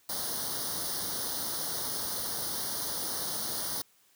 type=noise with comb filter; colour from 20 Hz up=white; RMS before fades=-34 dBFS; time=0.09-3.82 s; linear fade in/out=5 ms; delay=0.2 ms; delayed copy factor=+1; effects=white hiss -65 dBFS RMS until 4.15 s + high-pass 80 Hz 12 dB/octave